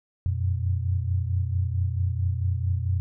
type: tone cluster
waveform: sine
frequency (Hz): 88.9 / 93.4 / 120.3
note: F2 / F#2 / B2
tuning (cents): +31 / +17 / -45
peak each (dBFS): -24 / -31 / -29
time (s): 0.26-3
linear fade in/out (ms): 0
effects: none